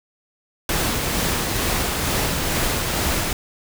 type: noise with tremolo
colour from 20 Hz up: pink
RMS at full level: -21 dBFS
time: 0.69-3.33 s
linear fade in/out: 2 ms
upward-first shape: sine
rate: 2.2 Hz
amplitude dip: 25%
effects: none